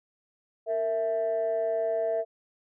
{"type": "tone pair together", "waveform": "sine", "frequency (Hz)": [458.6, 659.3], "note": ["A#4", "E5"], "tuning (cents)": [-28, 0], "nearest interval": "tritone", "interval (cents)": 628, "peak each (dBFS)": [-29, -25], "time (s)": [0.66, 2.25], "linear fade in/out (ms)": 50, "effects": ["tanh soft clip ceiling -20 dBFS"]}